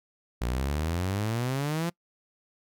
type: exponential sweep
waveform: sawtooth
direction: up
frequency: 57.2 to 174.61 Hz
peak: -23 dBFS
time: 0.41-1.9 s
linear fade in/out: 10 ms
effects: noise-tail reverb RT60 0.1 s tail -25 dB re dry